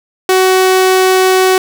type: tone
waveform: sawtooth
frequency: 374.5 Hz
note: F#4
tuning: 21 cents sharp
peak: -3 dBFS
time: 0.29-1.58 s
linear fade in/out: 2 ms
effects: none